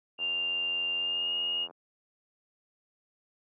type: tone with pitch glide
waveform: sine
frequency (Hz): 2794 to 2856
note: F7 to F7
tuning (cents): 0 to +38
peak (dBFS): -28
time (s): 0.18-1.68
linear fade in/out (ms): 50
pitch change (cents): +38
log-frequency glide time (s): 0.97-1.34
type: click train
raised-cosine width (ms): 1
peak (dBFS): -34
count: 130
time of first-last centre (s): 0.19-1.709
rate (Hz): 84.9
effects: high-pass 300 Hz 12 dB/octave